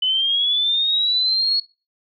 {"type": "linear sweep", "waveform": "sine", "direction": "up", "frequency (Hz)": [2999, 4358], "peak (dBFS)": -16, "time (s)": [0.02, 1.6], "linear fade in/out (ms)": 5, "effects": ["noise-tail reverb RT60 0.3 s tail -21 dB re dry"]}